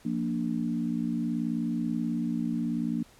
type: chord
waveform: sine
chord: Bb major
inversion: second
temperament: equal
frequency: 174.61 / 233.1 / 293.7 Hz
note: F3 / Bb3 / D4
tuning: 0 / 0 / 0 cents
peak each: -33 / -29 / -33 dBFS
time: 0.05-3.03 s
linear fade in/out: 5 ms
effects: pink hiss -57 dBFS RMS until 3.19 s + low-pass 12000 Hz 12 dB/octave